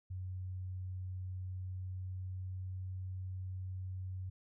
sine tone with pitch glide, 92.5 to 93.14 Hz, F#2 to F#2, 0 to +12 cents, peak -39 dBFS, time 0.1-4.3 s, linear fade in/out 10 ms, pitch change +12 cents, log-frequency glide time 1.37-2.87 s, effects none

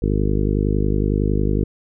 harmonic tone, 50.9 Hz, G#1, 34 cents flat, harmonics 1 / 2 / 3 / 4 / 5 / 6 / 7 / 8 / 9, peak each -20 / -23 / -25 / -26 / -27 / -28 / -28 / -29 / -30 dBFS, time 0.02-1.64 s, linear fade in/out 5 ms, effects none

